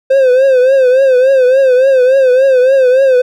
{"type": "tone with vibrato", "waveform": "triangle", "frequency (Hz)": 521, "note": "C5", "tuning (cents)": -7, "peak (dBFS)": -3, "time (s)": [0.1, 3.22], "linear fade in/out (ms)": 10, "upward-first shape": "triangle", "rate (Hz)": 3.5, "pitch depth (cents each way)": 100, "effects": []}